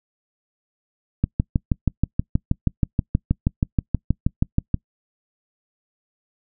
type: click train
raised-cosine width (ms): 5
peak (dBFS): -5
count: 23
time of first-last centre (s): 1.24-4.743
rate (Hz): 6.28
effects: noise-tail reverb RT60 0.1 s tail -26 dB re dry